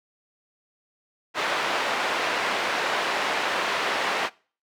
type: band-pass noise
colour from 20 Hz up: pink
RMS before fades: -26 dBFS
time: 1.34-4.3 s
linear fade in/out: 50 ms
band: 600 to 3000 Hz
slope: 12 dB/octave
effects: noise-tail reverb RT60 0.4 s tail -23 dB re dry